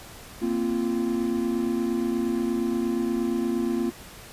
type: chord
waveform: triangle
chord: Bb suspended second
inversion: none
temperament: equal with one note detuned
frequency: 233.1 / 261.6 / 344.6 Hz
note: Bb3 / C4 / F4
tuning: 0 / 0 / -23 cents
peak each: -25 / -27 / -25 dBFS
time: 0.41-3.91 s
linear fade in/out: 20 ms
effects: pink hiss -44 dBFS RMS until 4.32 s + resampled to 32000 Hz